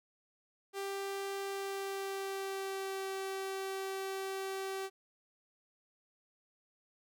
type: tone with pitch glide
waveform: sawtooth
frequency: 393.7 to 385.8 Hz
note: G4 to G4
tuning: +8 to -28 cents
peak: -33 dBFS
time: 0.73-4.9 s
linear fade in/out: 50 ms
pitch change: -36 cents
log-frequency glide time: 1.42-3.07 s
effects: none